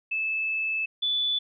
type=tone pair in turn; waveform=sine; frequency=2618 / 3472 Hz; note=E7 / A7; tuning=-13 / -24 cents; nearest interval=perfect fourth; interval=489 cents; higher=second; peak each=-25 / -23 dBFS; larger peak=second; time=0.11-0.86 / 1.02-1.39 s; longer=first; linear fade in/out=10 ms; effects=none